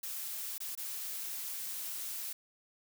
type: noise with dropouts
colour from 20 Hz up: blue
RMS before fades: -40 dBFS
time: 0.03-2.33 s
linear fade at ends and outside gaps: 5 ms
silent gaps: 0.581-0.603 / 0.752-0.775 s
effects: none